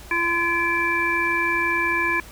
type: harmonic tone with a mistuned harmonic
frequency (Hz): 341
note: F4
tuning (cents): -41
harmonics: 1 / 3 / 5 / 7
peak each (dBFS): -29 / -25 / -24 / -23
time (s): 0.11-2.2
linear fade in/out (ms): 2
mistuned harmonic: 7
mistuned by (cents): -35
effects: added 56 Hz sine -44 dBFS peak until 2.31 s + pink hiss -44 dBFS RMS until 2.31 s